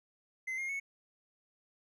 triangle tone with pitch steps, 2057 / 2131 / 2207 Hz, C7 / C7 / C#7, -30 / +31 / -8 cents, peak -33 dBFS, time 0.47-0.8 s, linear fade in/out 10 ms, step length 110 ms, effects none

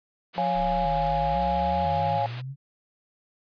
white band-pass noise, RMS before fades -43 dBFS, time 0.33-2.42 s, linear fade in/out 20 ms, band 210 to 3900 Hz, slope 24 dB/octave
sine tone with vibrato, 168.9 Hz, E3, 42 cents sharp, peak -31 dBFS, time 0.35-2.21 s, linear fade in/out 50 ms, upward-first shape square, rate 1 Hz, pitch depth 94 cents each way
sine chord, Db major, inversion none, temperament equal, 554.4 / 698.5 / 830.6 Hz, Db5 / F5 / Ab5, 0 / 0 / 0 cents, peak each -30 / -28 / -25 dBFS, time 0.38-2.26 s, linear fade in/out 0 ms
sine exponential sweep, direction up, 33.39 to 141.3 Hz, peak -32 dBFS, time 0.54-2.56 s, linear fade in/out 50 ms
effects resampled to 11025 Hz

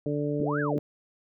harmonic tone, 146.5 Hz, D3, 4 cents flat, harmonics 1 / 2 / 3 / 4, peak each -31 / -30 / -31 / -35 dBFS, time 0.06-0.79 s, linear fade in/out 2 ms
sine linear two-way sweep, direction up then down, 144.6 to 1712 to 144.6 Hz, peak -30 dBFS, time 0.4-0.78 s, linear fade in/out 0 ms, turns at 0.6 s
effects none

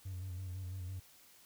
triangle tone with vibrato, 92 Hz, F#2, 9 cents flat, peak -37 dBFS, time 0.05-1 s, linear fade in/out 10 ms, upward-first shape square, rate 6 Hz, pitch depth 47 cents each way, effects tanh soft clip ceiling -35 dBFS + white hiss -62 dBFS RMS until 1.45 s

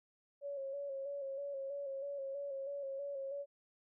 sine tone with vibrato, 554.4 Hz, C#5, in tune, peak -39 dBFS, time 0.41-3.46 s, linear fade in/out 50 ms, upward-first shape square, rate 3.1 Hz, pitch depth 36 cents each way, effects none

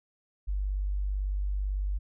sine tone, 49 Hz, G1, in tune, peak -27 dBFS, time 0.47-1.99 s, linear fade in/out 20 ms, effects none

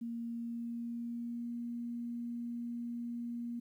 sine tone with pitch glide, 233.1 to 237.2 Hz, A#3 to A#3, 0 to +30 cents, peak -37 dBFS, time 0.01-3.6 s, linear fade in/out 10 ms, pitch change +30 cents, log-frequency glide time 0.22-1.5 s, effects 12-bit

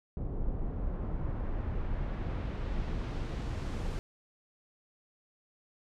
brown noise with low-pass filter sweep, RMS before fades -34 dBFS, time 0.17-3.99 s, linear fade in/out 0 ms, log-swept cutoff 610 to 9100 Hz, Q 0.73, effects none

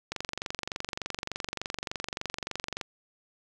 click train, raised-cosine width 0.2 ms, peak -15 dBFS, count 64, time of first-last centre 0.12-2.812 s, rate 23.4 Hz, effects none

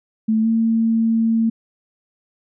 sine tone with pitch glide, 220 to 226.1 Hz, A3 to A3, 0 to +47 cents, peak -14 dBFS, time 0.28-1.5 s, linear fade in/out 10 ms, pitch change +47 cents, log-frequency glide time 0.42-0.47 s, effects none

